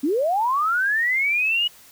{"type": "linear sweep", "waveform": "sine", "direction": "up", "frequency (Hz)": [254.9, 2933], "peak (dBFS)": -18, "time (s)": [0.03, 1.68], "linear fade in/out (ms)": 10, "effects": ["white hiss -49 dBFS RMS until 1.91 s"]}